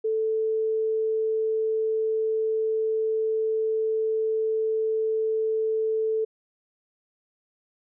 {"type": "tone", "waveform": "sine", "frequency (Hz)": 440, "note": "A4", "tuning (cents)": 0, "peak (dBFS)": -22, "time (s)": [0.04, 6.25], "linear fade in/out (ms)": 10, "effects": []}